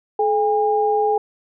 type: tone pair together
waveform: sine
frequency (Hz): 429 / 809.8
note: A4 / G#5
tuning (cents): -44 / -44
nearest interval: major seventh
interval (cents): 1100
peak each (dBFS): -18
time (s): 0.19-1.18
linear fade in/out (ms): 5
effects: none